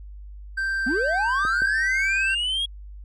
triangle tone with vibrato, 1562 Hz, G6, 7 cents flat, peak -21 dBFS, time 0.57-2.35 s, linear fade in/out 10 ms, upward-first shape sine, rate 1.4 Hz, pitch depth 8 cents each way
triangle linear sweep, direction up, 220 to 3322 Hz, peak -21 dBFS, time 0.86-2.66 s, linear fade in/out 10 ms
clicks, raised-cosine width 2 ms, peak -22 dBFS, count 2, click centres 1.451 / 1.62 s
effects added 50 Hz sine -37 dBFS peak until 3.04 s + resampled to 24000 Hz

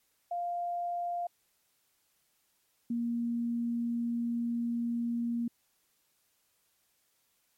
sine tone pair in turn, 698.5 / 235.5 Hz, F5 / A#3, 0 / +18 cents, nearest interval octave + perfect fifth, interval 1882 cents, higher first, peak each -31 / -29 dBFS, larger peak second, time 0.31-1.27 / 2.9-5.48 s, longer second, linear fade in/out 5 ms, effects white hiss -73 dBFS RMS until 7.57 s + MP3 64 kbps

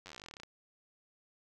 slowing click train, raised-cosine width 0.2 ms, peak -30 dBFS, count 20, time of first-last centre 0.06-0.434 s, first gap 10 ms, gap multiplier 1.07, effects none

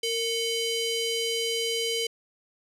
sawtooth ring-modulated tone, 1760 Hz, A6, in tune, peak -19 dBFS, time 0.03-2.07 s, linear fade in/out 5 ms, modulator 1300 Hz, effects low-pass 10000 Hz 12 dB/octave

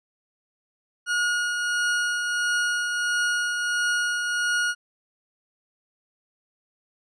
40% pulse tone with tremolo, 1440 Hz, F#6, 47 cents flat, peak -20 dBFS, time 1.06-4.75 s, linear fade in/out 50 ms, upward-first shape triangle, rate 1.5 Hz, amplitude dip 40%, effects resampled to 22050 Hz

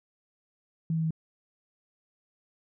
sine tone with pitch steps, 162.4 / 161.28 / 160.16 Hz, E3 / E3 / E3, -26 / -38 / -50 cents, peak -25 dBFS, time 0.9-1.107 s, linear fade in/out 2 ms, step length 69 ms, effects none

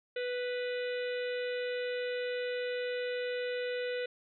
harmonic tone with a mistuned harmonic, 493.9 Hz, B4, in tune, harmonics 1 / 3 / 4 / 5 / 6 / 7 / 8, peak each -33 / -43 / -45 / -47 / -49 / -50 / -51 dBFS, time 0.16-4.06 s, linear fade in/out 5 ms, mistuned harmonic 7, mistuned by +43 cents, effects none

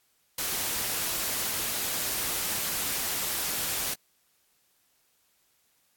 white noise, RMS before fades -30 dBFS, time 0.38-3.94 s, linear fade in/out 5 ms, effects white hiss -69 dBFS RMS until 5.96 s + AAC 64 kbps

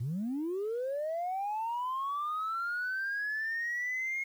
sine linear sweep, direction up, 107.2 to 2162 Hz, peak -30 dBFS, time 0-4.24 s, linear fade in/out 10 ms, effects tanh soft clip ceiling -28 dBFS + 10-bit

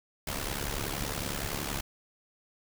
pink noise with amplitude modulation, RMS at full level -31 dBFS, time 0.27-1.81 s, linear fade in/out 5 ms, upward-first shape sine, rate 70.7 Hz, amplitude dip 75%, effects none

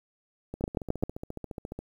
two click trains, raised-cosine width 2 ms, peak -23 / -12 dBFS, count 19 / 4, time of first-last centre 0.54-1.79 / 0.64-1.036 s, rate 14.4 / 7.58 Hz, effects 9-bit

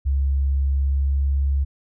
sine tone with pitch glide, 68.6 to 69.12 Hz, C#2 to C#2, -17 to -4 cents, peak -17 dBFS, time 0.05-1.65 s, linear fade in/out 20 ms, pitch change +13 cents, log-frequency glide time 0.74-1.25 s, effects none

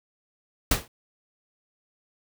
pink noise with exponential decay, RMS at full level -17 dBFS, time 0.71-0.88 s, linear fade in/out 5 ms, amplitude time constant 35 ms, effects none

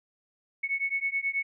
sine beating tone pair, 2205 / 2214.3 Hz, C#7 / C#7, -10 / -2 cents, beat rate 9.3 Hz, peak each -30 dBFS, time 0.63-1.43 s, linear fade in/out 10 ms, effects none

